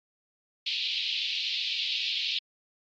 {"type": "band-pass noise", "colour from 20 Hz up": "white", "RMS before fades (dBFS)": -31, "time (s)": [0.66, 2.39], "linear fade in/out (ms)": 5, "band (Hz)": [2600, 4300], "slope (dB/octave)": 48, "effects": ["AAC 32 kbps"]}